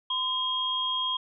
sine tone pair together, 1022 / 3251 Hz, C6 / G#7, -41 / -38 cents, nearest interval octave + minor sixth, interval 2003 cents, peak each -31 / -27 dBFS, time 0.1-1.17 s, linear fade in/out 5 ms, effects none

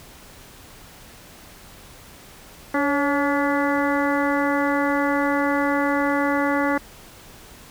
harmonic tone with a mistuned harmonic, 285.7 Hz, D4, 48 cents flat, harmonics 1 / 2 / 3 / 4 / 5 / 6 / 7, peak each -22 / -25 / -27 / -28 / -29 / -30 / -30 dBFS, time 2.74-6.78 s, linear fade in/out 5 ms, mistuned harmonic 2, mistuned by -43 cents, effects pink hiss -45 dBFS RMS until 7.7 s

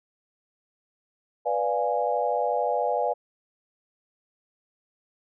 sine chord, B diminished seventh, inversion none, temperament equal, 493.9 / 587.3 / 698.5 / 830.6 Hz, B4 / D5 / F5 / Ab5, 0 / 0 / 0 / 0 cents, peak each -28 dBFS, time 1.45-3.14 s, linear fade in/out 20 ms, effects none

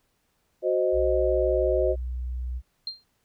sine chord, C diminished, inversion second, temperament equal, 370 / 523.3 / 622.3 Hz, Gb4 / C5 / Eb5, 0 / 0 / 0 cents, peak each -25 dBFS, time 0.62-1.96 s, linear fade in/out 50 ms
sine tone, 62 Hz, B1, 7 cents sharp, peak -28 dBFS, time 0.92-2.62 s, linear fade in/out 50 ms
sine tone with exponential decay, 4186 Hz, C8, in tune, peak -26 dBFS, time 2.87-3.04 s, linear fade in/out 2 ms, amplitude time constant 35 ms
effects pink hiss -71 dBFS RMS until 3.24 s

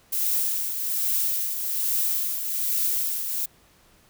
violet noise with tremolo, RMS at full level -23 dBFS, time 0.12-3.46 s, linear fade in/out 10 ms, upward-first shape triangle, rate 1.2 Hz, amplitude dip 55%, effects pink hiss -58 dBFS RMS until 4.09 s

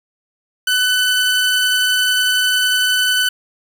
45% pulse tone pair together, 1500 / 3011 Hz, F#6 / F#7, +23 / +30 cents, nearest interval octave, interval 1207 cents, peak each -16 dBFS, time 0.67-3.29 s, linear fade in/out 5 ms, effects none

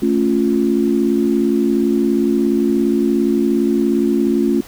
sine chord, A augmented, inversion none, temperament equal, 220 / 277.2 / 349.2 Hz, A3 / C#4 / E#4, 0 / 0 / 0 cents, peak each -17 dBFS, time 0.02-4.61 s, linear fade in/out 5 ms, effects pink hiss -39 dBFS RMS until 4.67 s

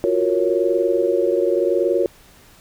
sine chord, Gb major seventh, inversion third, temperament equal, 349.2 / 370 / 466.2 / 554.4 Hz, F4 / Gb4 / Bb4 / Db5, 0 / 0 / 0 / 0 cents, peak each -21 dBFS, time 0.04-2.06 s, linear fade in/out 0 ms, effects pink hiss -49 dBFS RMS until 2.6 s

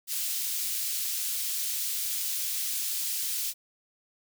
white high-pass noise, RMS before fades -31 dBFS, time 0.07-3.54 s, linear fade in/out 50 ms, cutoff 3400 Hz, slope 12 dB/octave, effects none

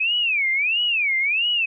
sine tone with vibrato, 2478 Hz, D#7, 8 cents flat, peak -18 dBFS, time 0-1.66 s, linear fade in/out 10 ms, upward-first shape sine, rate 1.5 Hz, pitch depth 290 cents each way, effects none

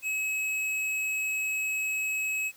sine tone with tanh clipping, 2565 Hz, E7, 48 cents flat, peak -29 dBFS, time 0.02-2.52 s, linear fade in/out 50 ms, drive 15 dB, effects white hiss -56 dBFS RMS until 2.56 s

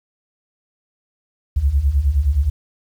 sine beating tone pair, 64.1 / 73.7 Hz, C2 / D2, -35 / +7 cents, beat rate 9.6 Hz, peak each -19 / -15 dBFS, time 1.56-2.5 s, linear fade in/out 10 ms, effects 8-bit

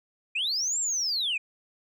sine linear two-way sweep, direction up then down, 2369 to 7650 to 2369 Hz, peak -24 dBFS, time 0.35-1.38 s, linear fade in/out 10 ms, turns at 0.79 s, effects tanh soft clip ceiling -22 dBFS

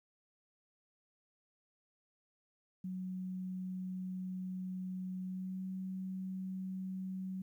sine tone with pitch glide, 185.2 to 188 Hz, F#3 to F#3, +2 to +28 cents, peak -38 dBFS, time 2.84-7.42 s, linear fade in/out 5 ms, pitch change +26 cents, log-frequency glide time 5.23-5.65 s, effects 12-bit

